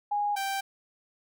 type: tone pair in turn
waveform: sine / sawtooth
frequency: 824 / 783.3 Hz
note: G#5 / G5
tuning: -14 / -2 cents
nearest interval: minor second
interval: 88 cents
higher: first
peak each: -25 dBFS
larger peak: neither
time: 0.11-0.36 / 0.36-0.61 s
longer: neither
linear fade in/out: 10 ms
effects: none